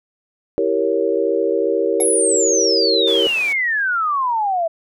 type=chord; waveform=sine; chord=E diminished seventh; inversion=none; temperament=equal; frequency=329.6 / 392 / 466.2 / 554.4 Hz; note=E4 / G4 / Bb4 / Db5; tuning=0 / 0 / 0 / 0 cents; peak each=-23 / -20 / -19 / -22 dBFS; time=0.58-3.27 s; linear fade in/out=0 ms
type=exponential sweep; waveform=sine; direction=down; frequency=11280 to 644 Hz; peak=-16 dBFS; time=2-4.68 s; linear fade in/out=10 ms
type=tone with exponential decay; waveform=square; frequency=740 Hz; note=F#5; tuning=in tune; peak=-25 dBFS; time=2-2.09 s; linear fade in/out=1 ms; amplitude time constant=18 ms
type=band-pass noise; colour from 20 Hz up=pink; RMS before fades=-35 dBFS; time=3.07-3.53 s; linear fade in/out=5 ms; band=380 to 9200 Hz; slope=12 dB/octave
effects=none